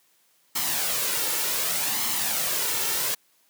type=noise with flanger; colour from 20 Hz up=white; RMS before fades=-26 dBFS; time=0.55-3.15 s; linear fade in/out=10 ms; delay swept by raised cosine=0.95 to 2.25 ms; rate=0.66 Hz; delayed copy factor=+0.5; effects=white hiss -64 dBFS RMS until 3.49 s + high-pass 150 Hz 12 dB/octave